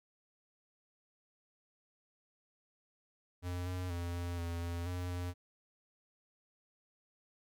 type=tone with pitch steps; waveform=square; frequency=89.1 / 90.9 / 86.5 / 87.1 / 85.1 / 85.8 / 89.5 / 88.8 Hz; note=F2 / F#2 / F2 / F2 / F2 / F2 / F2 / F2; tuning=+35 / -30 / -16 / -4 / -44 / -30 / +43 / +29 cents; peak=-37 dBFS; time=3.42-5.34 s; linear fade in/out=50 ms; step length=240 ms; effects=none